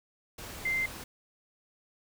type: tone in noise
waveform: sine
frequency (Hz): 2085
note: C7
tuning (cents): -7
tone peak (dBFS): -27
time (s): 0.65-0.86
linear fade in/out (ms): 5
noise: pink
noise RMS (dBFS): -43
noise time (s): 0.38-1.04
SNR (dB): +13
effects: none